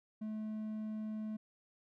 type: tone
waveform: triangle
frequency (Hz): 215.9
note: A3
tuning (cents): -33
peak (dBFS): -36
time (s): 0.21-1.37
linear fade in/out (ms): 10
effects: none